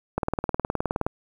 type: click train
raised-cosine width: 1 ms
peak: -10 dBFS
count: 18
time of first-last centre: 0.18-1.065 s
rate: 19.2 Hz
effects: 8-bit